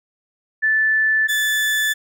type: tone pair in turn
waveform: sine / 35% pulse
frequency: 1753 / 1742.9 Hz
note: A6 / A6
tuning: -7 / -17 cents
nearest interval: unison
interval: 10 cents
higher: first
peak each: -14 / -15 dBFS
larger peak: first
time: 0.62-1.28 / 1.28-1.94 s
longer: neither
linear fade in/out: 20 ms
effects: none